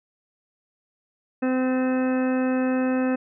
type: harmonic tone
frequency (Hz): 257.3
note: C4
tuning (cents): -29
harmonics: 1 / 2 / 3 / 4 / 5 / 6 / 7 / 8 / 10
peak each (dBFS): -21 / -27 / -35 / -41 / -38 / -38 / -39 / -49 / -40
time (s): 1.42-3.16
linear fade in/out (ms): 10
effects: none